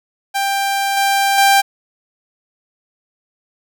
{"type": "tone with level steps", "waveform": "sawtooth", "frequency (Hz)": 790, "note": "G5", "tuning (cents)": 13, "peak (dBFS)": [-12, -9, -5], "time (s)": [0.34, 1.62], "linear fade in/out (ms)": 20, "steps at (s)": [0.97, 1.38], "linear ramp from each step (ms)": 2, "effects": []}